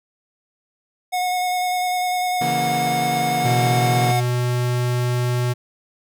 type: tone with vibrato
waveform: square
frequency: 727 Hz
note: F#5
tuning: 31 cents flat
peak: -20 dBFS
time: 1.12-4.21 s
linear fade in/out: 20 ms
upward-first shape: square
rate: 10 Hz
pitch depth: 10 cents each way
type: chord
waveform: sawtooth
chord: A# diminished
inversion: first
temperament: equal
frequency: 138.59 / 164.81 / 233.1 Hz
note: C#3 / E3 / A#3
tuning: 0 / 0 / 0 cents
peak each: -24 dBFS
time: 2.41-4.12 s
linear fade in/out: 5 ms
type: tone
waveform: square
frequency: 123.1 Hz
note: B2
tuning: 5 cents flat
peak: -19 dBFS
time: 3.44-5.54 s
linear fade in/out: 20 ms
effects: none